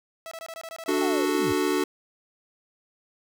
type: tone bursts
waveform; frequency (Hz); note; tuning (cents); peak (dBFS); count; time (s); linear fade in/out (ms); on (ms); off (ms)
sawtooth; 655; E5; -11; -32; 11; 0.26-1.063; 0; 53; 22
type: chord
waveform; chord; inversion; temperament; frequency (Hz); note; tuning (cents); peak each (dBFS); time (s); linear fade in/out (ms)
square; D major; none; equal; 293.7 / 370 / 440; D4 / F#4 / A4; 0 / 0 / 0; -27 / -26 / -30; 0.88-1.84; 5
type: linear sweep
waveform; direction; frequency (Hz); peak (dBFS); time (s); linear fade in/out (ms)
sine; down; 813 to 71.2; -31; 1.01-1.53; 10
effects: none